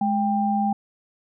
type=tone pair together; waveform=sine; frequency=210.2 / 792.8 Hz; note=G#3 / G5; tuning=+21 / +19 cents; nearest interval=octave + major seventh; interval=2298 cents; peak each=-22 dBFS; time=0.01-0.73 s; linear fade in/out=5 ms; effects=none